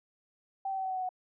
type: tone with pitch steps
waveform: sine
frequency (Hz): 777 / 770.3 / 763.7 / 757.1 / 750.5 / 744.1 / 737.6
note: G5 / G5 / G5 / F#5 / F#5 / F#5 / F#5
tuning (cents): -16 / -30 / -45 / +40 / +24 / +10 / -6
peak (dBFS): -31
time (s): 0.65-1.091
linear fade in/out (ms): 5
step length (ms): 63
effects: none